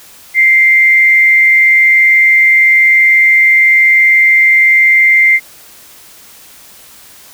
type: tone with frequency modulation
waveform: sine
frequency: 2093 Hz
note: C7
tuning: in tune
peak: -4 dBFS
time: 0.34-5.4 s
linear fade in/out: 50 ms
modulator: 150 Hz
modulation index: 0.27
effects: white hiss -38 dBFS RMS until 7.33 s